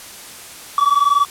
triangle tone pair together, 1135 / 1155.5 Hz, C#6 / D6, +41 / -28 cents, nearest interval unison, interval 31 cents, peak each -13 dBFS, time 0.78-1.25 s, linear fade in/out 2 ms, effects white hiss -36 dBFS RMS until 1.3 s + low-pass 12000 Hz 12 dB/octave

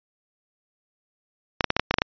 clicks, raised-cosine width 0.3 ms, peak -3 dBFS, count 9, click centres 1.608 / 1.643 / 1.704 / 1.766 / 1.796 / 1.91 / 1.941 / 1.985 / 2.019 s, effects resampled to 11025 Hz

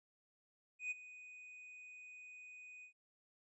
triangle tone with ADSR envelope, 2489 Hz, D#7, in tune, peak -35 dBFS, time 0.79-2.93 s, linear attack 120 ms, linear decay 21 ms, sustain -16 dB, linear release 96 ms, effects resampled to 22050 Hz

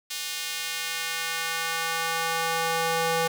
square tone with high-pass filter sweep, 164.81 Hz, E3, in tune, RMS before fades -28 dBFS, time 0.1-3.28 s, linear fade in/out 10 ms, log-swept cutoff 3400 to 520 Hz, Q 0.94, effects none

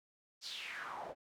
pink noise with band-pass filter sweep, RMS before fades -45 dBFS, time 0.41-1.15 s, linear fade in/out 50 ms, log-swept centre 5200 to 540 Hz, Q 4.3, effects none

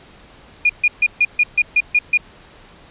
sine tone bursts, 2436 Hz, D#7, 37 cents flat, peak -10 dBFS, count 9, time 0.65-2.175 s, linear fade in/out 5 ms, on 45 ms, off 140 ms, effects pink hiss -45 dBFS RMS until 2.9 s + resampled to 8000 Hz

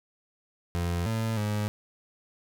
30% pulse tone with pitch steps, 86.5 / 112.4 / 105.1 Hz, F2 / A2 / G#2, -16 / +37 / +21 cents, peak -24 dBFS, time 0.75-1.68 s, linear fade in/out 0 ms, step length 310 ms, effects none

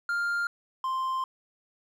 triangle tone pair in turn, 1400 / 1046.5 Hz, F6 / C6, +4 / 0 cents, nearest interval perfect fourth, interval 504 cents, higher first, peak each -24 / -25 dBFS, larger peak first, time 0.09-0.47 / 0.84-1.24 s, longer second, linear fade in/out 2 ms, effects none

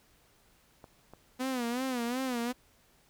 clicks, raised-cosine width 1 ms, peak -34 dBFS, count 2, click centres 0.842 / 1.136 s
sawtooth tone with vibrato, 248.7 Hz, B3, 12 cents sharp, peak -27 dBFS, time 1.39-2.53 s, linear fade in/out 20 ms, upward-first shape sine, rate 2.7 Hz, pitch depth 110 cents each way
effects pink hiss -65 dBFS RMS until 3.09 s

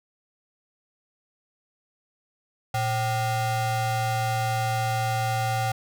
square ring-modulated tone, 327.5 Hz, E4, 11 cents flat, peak -21 dBFS, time 2.74-5.72 s, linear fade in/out 5 ms, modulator 443 Hz, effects none

